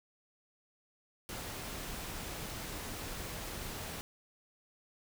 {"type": "noise", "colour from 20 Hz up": "pink", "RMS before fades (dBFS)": -42, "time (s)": [1.29, 4.01], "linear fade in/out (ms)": 0, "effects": []}